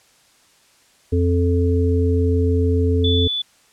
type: harmonic tone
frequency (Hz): 87.31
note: F2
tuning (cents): 0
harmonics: 1 / 3 / 5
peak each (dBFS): -16 / -22 / -21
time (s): 1.12-3.28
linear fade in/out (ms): 10
type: tone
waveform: sine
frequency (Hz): 3469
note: A7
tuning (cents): -25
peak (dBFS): -20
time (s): 3.04-3.42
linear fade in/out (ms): 5
effects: white hiss -55 dBFS RMS until 3.72 s + low-pass 9000 Hz 12 dB/octave